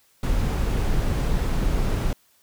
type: noise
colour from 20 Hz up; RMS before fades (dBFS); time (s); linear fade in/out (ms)
brown; -22; 0.23-2.13; 2
effects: white hiss -61 dBFS RMS until 2.42 s